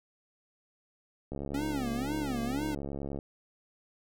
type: click train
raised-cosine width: 2 ms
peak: -24 dBFS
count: 132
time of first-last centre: 1.32-3.189 s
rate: 70.1 Hz
type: tone with vibrato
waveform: square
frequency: 268 Hz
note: C4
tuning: 42 cents sharp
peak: -33 dBFS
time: 1.54-2.75 s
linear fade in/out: 5 ms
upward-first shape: sine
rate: 2 Hz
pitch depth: 260 cents each way
effects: none